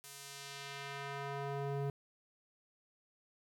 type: tone with band-pass filter sweep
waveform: square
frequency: 140 Hz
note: C#3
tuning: 18 cents sharp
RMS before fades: -42 dBFS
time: 0.04-1.9 s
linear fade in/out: 0 ms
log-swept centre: 11000 to 330 Hz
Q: 0.72
effects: 11-bit